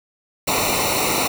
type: noise with comb filter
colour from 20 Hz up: pink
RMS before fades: -20 dBFS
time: 0.47-1.28 s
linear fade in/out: 10 ms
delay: 0.61 ms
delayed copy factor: -0.9
effects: none